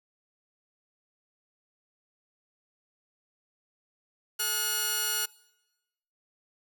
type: tone pair together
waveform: 5% pulse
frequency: 430 / 1444 Hz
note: A4 / F#6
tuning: -40 / -43 cents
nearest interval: octave + major sixth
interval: 2097 cents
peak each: -27 / -16 dBFS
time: 4.39-5.26 s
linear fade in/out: 10 ms
effects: noise-tail reverb RT60 1.0 s tail -24 dB re dry